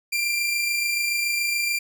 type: tone pair together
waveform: sawtooth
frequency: 2349 / 2376 Hz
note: D7 / D7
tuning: 0 / +20 cents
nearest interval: unison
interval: 20 cents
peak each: -29 / -19 dBFS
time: 0.12-1.79 s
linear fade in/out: 10 ms
effects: none